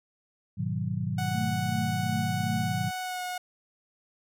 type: chord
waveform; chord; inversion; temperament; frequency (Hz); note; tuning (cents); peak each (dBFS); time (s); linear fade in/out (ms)
sine; G# minor seventh; none; equal; 103.83 / 123.47 / 155.56 / 185; G#2 / B2 / D#3 / F#3; 0 / 0 / 0 / 0; -33; 0.57-2.91; 20
type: tone with pitch glide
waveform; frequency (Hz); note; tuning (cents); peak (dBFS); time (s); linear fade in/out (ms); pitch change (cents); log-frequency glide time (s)
sawtooth; 740 to 726.9; F#5 to F#5; 0 to -31; -28; 1.18-3.38; 5; -31; 3.01-3.23
type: tone with tremolo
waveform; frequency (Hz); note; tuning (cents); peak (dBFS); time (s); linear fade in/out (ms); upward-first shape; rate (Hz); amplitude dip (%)
sine; 220; A3; 0; -29; 1.34-2.73; 10; triangle; 2.7; 85
effects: none